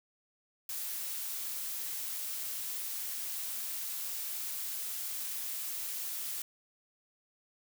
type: noise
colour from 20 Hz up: blue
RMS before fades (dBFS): -38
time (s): 0.69-6.42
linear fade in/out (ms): 2
effects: none